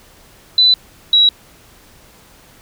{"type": "tone pair in turn", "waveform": "sine", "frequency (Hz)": [3994, 3880], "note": ["B7", "B7"], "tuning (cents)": [19, -31], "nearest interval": "minor second", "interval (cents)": 50, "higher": "first", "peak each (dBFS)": -7, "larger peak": "neither", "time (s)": [[0.58, 0.74], [1.13, 1.29]], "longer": "neither", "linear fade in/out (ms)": 2, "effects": ["pink hiss -46 dBFS RMS until 2.61 s"]}